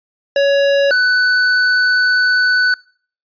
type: tone pair in turn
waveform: square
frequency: 560 / 1495 Hz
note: C#5 / F#6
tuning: +18 / +17 cents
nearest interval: octave + perfect fourth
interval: 1699 cents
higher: second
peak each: -11 dBFS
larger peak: neither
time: 0.36-0.91 / 0.91-2.74 s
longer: second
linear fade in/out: 2 ms
effects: noise-tail reverb RT60 0.5 s tail -25 dB re dry + resampled to 11025 Hz